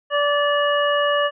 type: harmonic tone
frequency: 580 Hz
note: D5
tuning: 22 cents flat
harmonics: 1 / 2 / 3 / 5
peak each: -19 / -22 / -24 / -26 dBFS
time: 0.1-1.31 s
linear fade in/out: 50 ms
effects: none